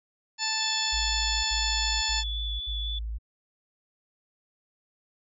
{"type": "harmonic tone", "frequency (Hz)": 880, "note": "A5", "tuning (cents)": 0, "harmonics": [1, 2, 3, 4, 5, 6, 8], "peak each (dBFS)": [-35, -35, -35, -37, -31, -33, -34], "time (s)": [0.38, 2.24], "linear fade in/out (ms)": 50}
{"type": "tone with vibrato", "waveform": "sine", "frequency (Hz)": 3454, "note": "A7", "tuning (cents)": -33, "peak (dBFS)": -32, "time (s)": [0.6, 2.99], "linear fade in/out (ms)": 5, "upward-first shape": "sine", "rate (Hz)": 4, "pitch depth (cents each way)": 8}
{"type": "tone bursts", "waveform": "sine", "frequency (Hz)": 55, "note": "A1", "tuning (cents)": 0, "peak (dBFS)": -30, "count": 4, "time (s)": [0.92, 3.186], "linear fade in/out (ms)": 20, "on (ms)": 520, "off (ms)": 62}
{"effects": []}